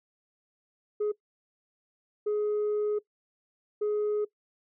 sine tone bursts at uneven times, 419.5 Hz, G#4, 17 cents sharp, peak -23 dBFS, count 3, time 1-1.12 / 2.26-2.99 / 3.81-4.25 s, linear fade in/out 10 ms, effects noise-tail reverb RT60 0.1 s tail -21 dB re dry + tanh soft clip ceiling -24 dBFS

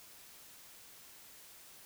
silence, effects white hiss -56 dBFS RMS until 1.85 s

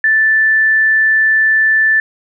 sine tone, 1760 Hz, A6, in tune, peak -8 dBFS, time 0.04-2 s, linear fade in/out 2 ms, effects none

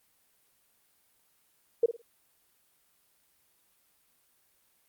sine tone with echo, 466.2 Hz, A#4, in tune, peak -18 dBFS, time 1.83-1.86 s, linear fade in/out 5 ms, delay 53 ms, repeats 3, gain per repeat -12 dB, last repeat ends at 2.019 s, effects white hiss -69 dBFS RMS until 4.88 s + Opus 32 kbps

